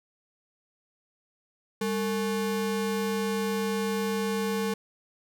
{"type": "ring-modulated tone", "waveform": "square", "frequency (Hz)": 325, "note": "E4", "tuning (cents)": -24, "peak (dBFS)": -24, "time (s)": [1.81, 4.74], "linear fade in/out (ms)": 5, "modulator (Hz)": 126, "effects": []}